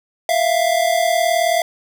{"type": "tone pair together", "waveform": "square", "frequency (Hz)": [659.5, 698.5], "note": ["E5", "F5"], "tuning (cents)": [1, 0], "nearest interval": "minor second", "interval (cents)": 99, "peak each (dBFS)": -18, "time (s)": [0.29, 1.62], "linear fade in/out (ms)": 2, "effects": []}